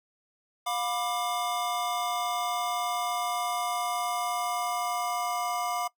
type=chord; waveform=square; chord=B diminished; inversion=second; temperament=just; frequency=711.2 / 987.8 / 1185.3 Hz; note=F5 / B5 / D6; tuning=+31 / 0 / +16 cents; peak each=-32 / -36 / -33 dBFS; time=0.66-5.88 s; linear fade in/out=10 ms; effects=noise-tail reverb RT60 0.1 s tail -21 dB re dry